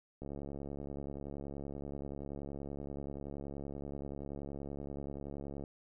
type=click train; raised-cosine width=2 ms; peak=-30 dBFS; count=383; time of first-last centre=0.22-5.638 s; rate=70.5 Hz; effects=none